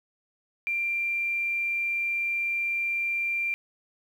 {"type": "tone with quantisation", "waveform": "sine", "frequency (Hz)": 2372, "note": "D7", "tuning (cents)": 17, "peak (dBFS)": -25, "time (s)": [0.67, 3.54], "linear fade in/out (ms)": 0, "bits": 9, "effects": []}